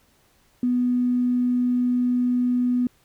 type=tone with tanh clipping; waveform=triangle; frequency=246.9 Hz; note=B3; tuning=in tune; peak=-18 dBFS; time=0.63-2.87 s; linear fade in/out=2 ms; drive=3 dB; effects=pink hiss -61 dBFS RMS until 3.04 s